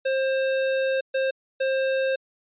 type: tone bursts at uneven times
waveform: square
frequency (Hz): 531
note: C5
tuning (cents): +25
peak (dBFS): -22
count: 3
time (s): 0.05-1.01 / 1.14-1.31 / 1.6-2.16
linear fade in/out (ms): 10
effects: resampled to 8000 Hz